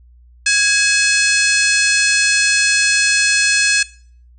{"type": "harmonic tone with a mistuned harmonic", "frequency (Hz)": 854, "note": "G#5", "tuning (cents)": 48, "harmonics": [2, 3, 4, 5, 6, 7, 8, 9, 10], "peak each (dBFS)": [-17, -17, -28, -21, -23, -22, -24, -27, -22], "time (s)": [0.46, 3.83], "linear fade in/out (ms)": 5, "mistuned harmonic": 2, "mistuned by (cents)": -56, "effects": ["noise-tail reverb RT60 0.5 s tail -21 dB re dry", "added 60 Hz sine -43 dBFS peak until 4.38 s"]}